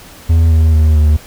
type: tone with pitch steps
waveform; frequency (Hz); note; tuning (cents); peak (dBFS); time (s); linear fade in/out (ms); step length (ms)
triangle; 81.9 / 79.84 / 77.84 / 75.89; E2 / D#2 / D#2 / D#2; -11 / +45 / +1 / -43; -4; 0.29-1.17; 10; 220
effects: pink hiss -37 dBFS RMS until 1.26 s